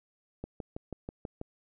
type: click train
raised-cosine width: 2 ms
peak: -24 dBFS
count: 7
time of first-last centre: 0.44-1.414 s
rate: 6.16 Hz
effects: none